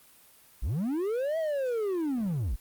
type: linear two-way sweep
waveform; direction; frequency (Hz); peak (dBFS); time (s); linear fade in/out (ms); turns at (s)
triangle; up then down; 38.61 to 659.3 to 38.61; -25; 0.62-2.56; 10; 1.38
effects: white hiss -57 dBFS RMS until 2.6 s + Opus 32 kbps